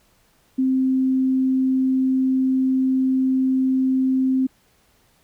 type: tone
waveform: sine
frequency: 261.6 Hz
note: C4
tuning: in tune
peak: -16 dBFS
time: 0.58-4.47 s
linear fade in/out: 10 ms
effects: pink hiss -60 dBFS RMS until 5.23 s